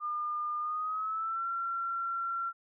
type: tone with pitch glide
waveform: sine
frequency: 1208 to 1363.8 Hz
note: D6 to F6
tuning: +48 to -42 cents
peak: -31 dBFS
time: 0-2.53 s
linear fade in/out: 50 ms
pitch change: +210 cents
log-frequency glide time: 0.59-1.47 s
effects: none